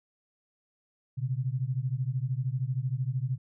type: beating tone pair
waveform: sine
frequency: 123.47 / 136.47 Hz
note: B2 / C#3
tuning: 0 / -27 cents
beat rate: 13 Hz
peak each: -30 / -31 dBFS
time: 1.17-3.38 s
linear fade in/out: 20 ms
effects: none